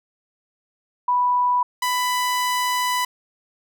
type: tone pair in turn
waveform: sine / sawtooth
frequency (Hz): 986 / 994.6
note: B5 / B5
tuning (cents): -3 / +12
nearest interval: unison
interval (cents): 15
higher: second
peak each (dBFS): -16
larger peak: neither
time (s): 1.08-1.63 / 1.82-3.05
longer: second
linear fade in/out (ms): 5
effects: none